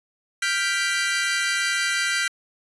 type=chord; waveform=sawtooth; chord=G dominant seventh; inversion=third; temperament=equal; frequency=1396.9 / 1568 / 1975.5 / 2349 Hz; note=F6 / G6 / B6 / D7; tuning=0 / 0 / 0 / 0 cents; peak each=-24 / -22 / -23 / -26 dBFS; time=0.42-2.28 s; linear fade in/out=5 ms; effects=resampled to 24000 Hz